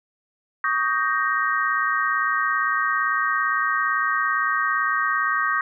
sine chord, Eb dominant seventh, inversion third, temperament equal with one note detuned, 1126.8 / 1244.5 / 1568 / 1864.7 Hz, Db6 / Eb6 / G6 / Bb6, +28 / 0 / 0 / 0 cents, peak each -25 dBFS, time 0.64-5.61 s, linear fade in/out 2 ms, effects none

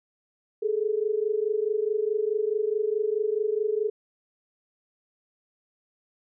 sine tone pair together, 415.3 / 440 Hz, G#4 / A4, 0 / 0 cents, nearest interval minor second, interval 100 cents, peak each -26 dBFS, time 0.62-3.9 s, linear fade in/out 10 ms, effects none

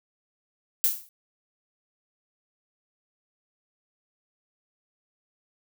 violet noise with exponential decay, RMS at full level -18 dBFS, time 0.84-1.09 s, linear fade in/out 0 ms, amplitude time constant 53 ms, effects none

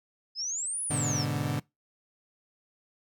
sine exponential two-way sweep, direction up then down, 4978 to 10400 to 4978 Hz, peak -30 dBFS, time 0.35-1.26 s, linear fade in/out 50 ms, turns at 0.83 s
30% pulse chord, G# diminished, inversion none, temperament equal, 103.83 / 123.47 / 146.83 Hz, G#2 / B2 / D3, 0 / 0 / 0 cents, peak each -32 / -31 / -28 dBFS, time 0.9-1.6 s, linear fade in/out 10 ms
effects noise-tail reverb RT60 0.2 s tail -23 dB re dry

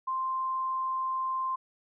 sine tone, 1046.5 Hz, C6, in tune, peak -28 dBFS, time 0.07-1.56 s, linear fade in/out 10 ms, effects none

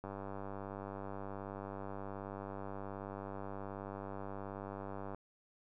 click train, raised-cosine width 1 ms, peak -30 dBFS, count 505, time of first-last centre 0.04-5.146 s, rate 98.7 Hz, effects none

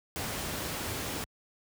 pink noise, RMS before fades -35 dBFS, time 0.16-1.24 s, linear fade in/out 0 ms, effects high-pass 60 Hz 12 dB/octave

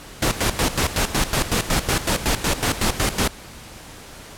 pink noise with tremolo, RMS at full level -19 dBFS, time 0.22-3.28 s, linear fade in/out 5 ms, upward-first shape square, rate 5.4 Hz, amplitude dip 75%, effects pink hiss -40 dBFS RMS until 4.37 s + low-pass 12000 Hz 12 dB/octave

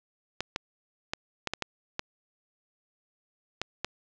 clicks, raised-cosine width 0.2 ms, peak -12 dBFS, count 9, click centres 0.406 / 0.561 / 1.135 / 1.473 / 1.536 / 1.623 / 1.994 / 3.616 / 3.846 s, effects low-pass 6000 Hz 12 dB/octave + 8-bit

